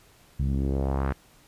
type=tone with low-pass filter sweep; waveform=sawtooth; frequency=67.7 Hz; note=C#2; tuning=40 cents flat; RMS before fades=-26 dBFS; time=0.39-1.13 s; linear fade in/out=10 ms; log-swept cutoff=140 to 1700 Hz; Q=1.7; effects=pink hiss -57 dBFS RMS until 1.47 s + resampled to 32000 Hz